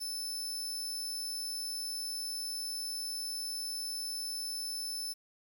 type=tone; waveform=sawtooth; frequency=5270 Hz; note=E8; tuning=1 cent flat; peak=-33 dBFS; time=0-5.14 s; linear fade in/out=20 ms; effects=10-bit